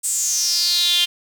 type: tone with high-pass filter sweep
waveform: sawtooth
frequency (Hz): 350.3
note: F4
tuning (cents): +5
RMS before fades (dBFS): -19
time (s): 0.03-1.06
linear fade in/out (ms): 20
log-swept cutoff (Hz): 8300 to 3100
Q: 6.9
effects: none